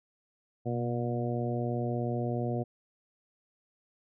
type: harmonic tone with a mistuned harmonic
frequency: 119.7 Hz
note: A#2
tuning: 46 cents sharp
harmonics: 1 / 2 / 3 / 4 / 5 / 6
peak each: -32 / -35 / -37 / -38 / -39 / -40 dBFS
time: 0.65-2.64 s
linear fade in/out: 20 ms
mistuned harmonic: 1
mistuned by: +42 cents
effects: none